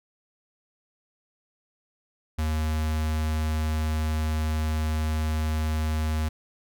square tone with notch filter, 77.78 Hz, D#2, in tune, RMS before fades -26 dBFS, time 2.38-6.29 s, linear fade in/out 10 ms, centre 440 Hz, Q 1.9, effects none

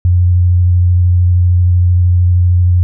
sine tone with vibrato, 89 Hz, F2, 33 cents sharp, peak -6 dBFS, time 0.05-2.83 s, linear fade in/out 0 ms, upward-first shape square, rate 13 Hz, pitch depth 13 cents each way, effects none

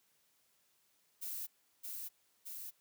violet noise with echo, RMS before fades -42 dBFS, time 1.21-1.47 s, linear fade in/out 20 ms, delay 620 ms, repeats 2, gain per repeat -2 dB, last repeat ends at 2.71 s, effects white hiss -74 dBFS RMS until 2.8 s + high-pass 80 Hz 12 dB/octave

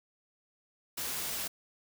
white noise, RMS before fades -36 dBFS, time 0.97-1.48 s, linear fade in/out 10 ms, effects none

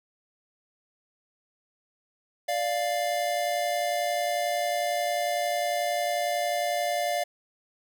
square tone pair together, 587.4 / 698.5 Hz, D5 / F5, 0 / 0 cents, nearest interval minor third, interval 300 cents, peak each -30 / -28 dBFS, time 2.48-7.24 s, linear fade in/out 10 ms, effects none

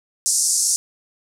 white band-pass noise, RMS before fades -19 dBFS, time 0.26-0.76 s, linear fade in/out 0 ms, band 5200 to 9900 Hz, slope 48 dB/octave, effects none

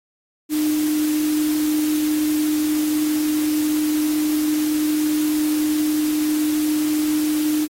sine tone in noise, 304.2 Hz, D#4, 39 cents flat, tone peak -17 dBFS, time 0.49-7.68 s, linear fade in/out 50 ms, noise white, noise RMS -31 dBFS, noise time 0.49-7.68 s, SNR +11 dB, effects AAC 48 kbps

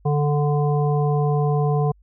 harmonic tone, 146.83 Hz, D3, in tune, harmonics 1 / 3 / 5 / 7, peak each -18 / -24 / -27 / -32 dBFS, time 0.05-1.92 s, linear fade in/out 10 ms, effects added 50 Hz sine -51 dBFS peak until 2.02 s

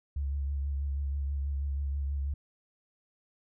sine tone with vibrato, 70 Hz, C#2, 18 cents sharp, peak -29 dBFS, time 0.16-2.34 s, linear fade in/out 5 ms, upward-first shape triangle, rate 6.2 Hz, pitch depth 42 cents each way, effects none

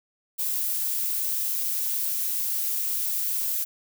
violet noise, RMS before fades -27 dBFS, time 0.38-3.65 s, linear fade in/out 20 ms, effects none

